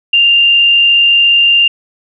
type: tone with frequency modulation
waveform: sine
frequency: 2794 Hz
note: F7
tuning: in tune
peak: -5 dBFS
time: 0.13-1.68 s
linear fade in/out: 5 ms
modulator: 42.9 Hz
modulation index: 0.59
effects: none